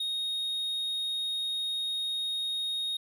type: tone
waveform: triangle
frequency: 3729 Hz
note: A#7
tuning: in tune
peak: -28 dBFS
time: 0-2.97 s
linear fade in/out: 5 ms
effects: none